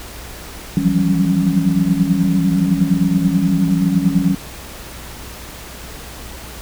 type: tone cluster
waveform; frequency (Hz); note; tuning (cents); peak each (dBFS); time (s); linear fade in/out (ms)
sine; 165.6 / 175.3 / 186.5 / 195.3 / 276.9; E3 / F3 / F#3 / G3 / C#4; +8 / +7 / +14 / -6 / -2; -19; 0.77-4.35; 2
effects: added 60 Hz sine -37 dBFS peak until 6.61 s + pink hiss -34 dBFS RMS until 6.61 s